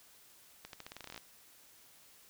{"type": "accelerating click train", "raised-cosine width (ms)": 0.2, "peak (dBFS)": -28, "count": 14, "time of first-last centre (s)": [0.65, 1.178], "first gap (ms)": 82, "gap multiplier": 0.87, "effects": ["white hiss -61 dBFS RMS until 2.29 s"]}